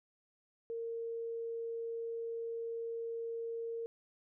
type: tone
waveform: sine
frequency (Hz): 460.3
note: A#4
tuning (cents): -22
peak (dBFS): -37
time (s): 0.7-3.86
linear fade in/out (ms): 0
effects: none